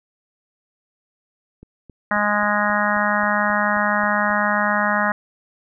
click train, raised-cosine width 3 ms, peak -28 dBFS, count 11, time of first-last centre 1.63-4.304 s, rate 3.74 Hz
harmonic tone, 207.7 Hz, G#3, in tune, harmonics 1 / 3 / 4 / 5 / 6 / 7 / 8 / 9, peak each -25 / -25 / -25 / -25 / -25 / -25 / -25 / -25 dBFS, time 2.11-5.12 s, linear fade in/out 2 ms
effects none

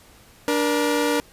sawtooth tone pair together, 293.7 / 475.7 Hz, D4 / A#4, 0 / +35 cents, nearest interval minor sixth, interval 835 cents, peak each -18 dBFS, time 0.48-1.2 s, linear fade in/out 0 ms, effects pink hiss -51 dBFS RMS until 1.32 s + resampled to 32000 Hz

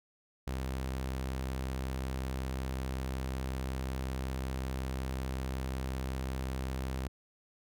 sawtooth tone, 65.41 Hz, C2, in tune, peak -30 dBFS, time 0.47-7.08 s, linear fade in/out 5 ms, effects none

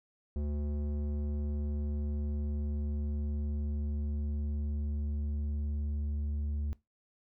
square tone with low-pass filter sweep, 73.42 Hz, D2, in tune, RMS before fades -34 dBFS, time 0.36-6.73 s, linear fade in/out 0 ms, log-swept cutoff 380 to 150 Hz, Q 0.94, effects noise-tail reverb RT60 0.2 s tail -20 dB re dry

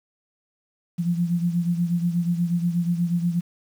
sine beating tone pair, 171.4 / 179.7 Hz, F3 / F3, -32 / +50 cents, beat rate 8.3 Hz, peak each -21 / -27 dBFS, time 0.98-3.41 s, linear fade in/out 20 ms, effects 8-bit

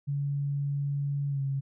sine tone with pitch glide, 141.8 to 137.05 Hz, C#3 to C#3, +40 to -19 cents, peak -27 dBFS, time 0.07-1.61 s, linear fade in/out 20 ms, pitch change -59 cents, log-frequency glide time 1.29-1.41 s, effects none

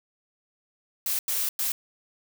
blue noise bursts at uneven times, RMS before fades -27 dBFS, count 3, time 1.06-1.19 / 1.28-1.49 / 1.59-1.72 s, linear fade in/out 2 ms, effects none

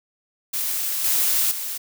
blue noise with level steps, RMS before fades -25 / -20 / -29 dBFS, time 0.53-1.78 s, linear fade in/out 10 ms, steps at 1.04 / 1.51 s, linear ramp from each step 5 ms, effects none

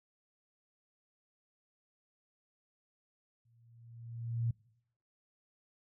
sine tone with exponential growth, 116.54 Hz, A#2, in tune, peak -28 dBFS, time 3.45-4.51 s, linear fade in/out 5 ms, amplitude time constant 230 ms, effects noise-tail reverb RT60 0.8 s tail -25 dB re dry

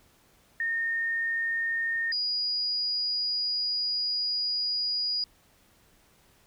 sine tone pair in turn, 1833 / 4894 Hz, A#6 / D#8, -30 / -29 cents, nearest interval octave + perfect fourth, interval 1701 cents, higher second, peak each -26 dBFS, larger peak neither, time 0.6-2.12 / 2.12-5.24 s, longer second, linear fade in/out 2 ms, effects pink hiss -62 dBFS RMS until 6.46 s

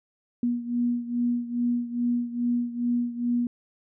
sine beating tone pair, 240 / 242.4 Hz, B3 / B3, -49 / -32 cents, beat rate 2.4 Hz, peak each -25 / -29 dBFS, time 0.43-3.47 s, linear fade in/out 2 ms, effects none

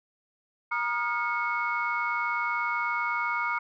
sine tone cluster, 950 / 1222 / 1413 / 2199 Hz, A#5 / D#6 / F6 / C#7, +33 / -32 / +20 / -14 cents, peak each -31 dBFS, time 0.71-3.59 s, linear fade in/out 10 ms, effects tanh soft clip ceiling -17 dBFS

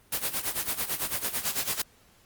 white noise with tremolo, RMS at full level -27 dBFS, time 0.12-1.82 s, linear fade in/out 5 ms, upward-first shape sine, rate 9 Hz, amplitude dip 80%, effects pink hiss -60 dBFS RMS until 2.25 s + Opus 32 kbps

